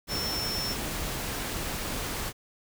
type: tone in noise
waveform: sine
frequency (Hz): 5400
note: E8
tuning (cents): +41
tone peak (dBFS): -31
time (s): 0.08-0.76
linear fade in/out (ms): 50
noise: pink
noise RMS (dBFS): -33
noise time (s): 0.07-2.33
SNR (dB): -1
effects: none